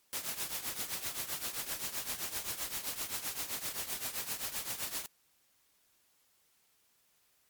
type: noise with tremolo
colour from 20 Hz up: white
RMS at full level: -35 dBFS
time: 0.13-5.06 s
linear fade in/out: 0 ms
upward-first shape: triangle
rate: 7.7 Hz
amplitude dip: 80%
effects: white hiss -71 dBFS RMS until 7.49 s + MP3 96 kbps